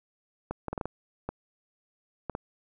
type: clicks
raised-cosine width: 1 ms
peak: -18 dBFS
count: 9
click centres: 0.51 / 0.683 / 0.73 / 0.778 / 0.812 / 0.856 / 1.29 / 2.297 / 2.351 s
effects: none